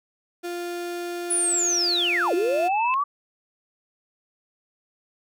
35% pulse tone, 349.2 Hz, F4, in tune, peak -27 dBFS, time 0.43-2.69 s, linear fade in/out 20 ms
sine linear two-way sweep, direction down then up, 10060 to 326.4 to 1172 Hz, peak -20 dBFS, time 1.3-3.04 s, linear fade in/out 10 ms, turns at 2.34 s
sine tone with exponential growth, 2628 Hz, E7, 6 cents flat, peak -25 dBFS, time 1.37-2.94 s, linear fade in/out 0 ms, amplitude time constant 340 ms
effects none

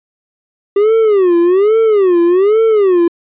triangle tone with vibrato, 392 Hz, G4, in tune, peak -5 dBFS, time 0.76-3.08 s, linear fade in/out 5 ms, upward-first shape sine, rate 1.2 Hz, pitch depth 240 cents each way, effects resampled to 8000 Hz

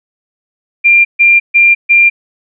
sine tone bursts, 2387 Hz, D7, 28 cents sharp, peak -3 dBFS, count 4, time 0.84-2.1 s, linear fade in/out 20 ms, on 210 ms, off 140 ms, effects none

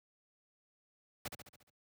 pink noise with echo, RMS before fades -39 dBFS, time 1.25-1.28 s, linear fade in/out 5 ms, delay 70 ms, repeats 6, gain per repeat -5 dB, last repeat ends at 1.7 s, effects high-pass 100 Hz 12 dB/octave

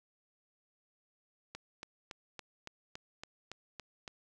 click train, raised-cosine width 0.2 ms, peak -26 dBFS, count 10, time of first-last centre 1.55-4.078 s, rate 3.56 Hz, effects none

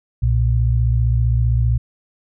sine tone pair together, 62.35 / 117.7 Hz, B1 / A#2, +17 / +17 cents, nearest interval major seventh, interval 1100 cents, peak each -16 dBFS, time 0.22-1.78 s, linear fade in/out 10 ms, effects none

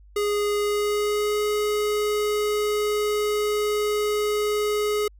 square tone with pitch glide, 413.4 to 419.4 Hz, G#4 to G#4, -8 to +17 cents, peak -22 dBFS, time 0.16-5.08 s, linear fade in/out 5 ms, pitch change +25 cents, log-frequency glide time 0.62-1.42 s, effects added 50 Hz sine -47 dBFS peak until 5.19 s

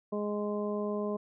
harmonic tone, 207.7 Hz, G#3, in tune, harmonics 1 / 2 / 3 / 4 / 5, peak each -34 / -34 / -37 / -51 / -42 dBFS, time 0.12-1.17 s, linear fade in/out 10 ms, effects none

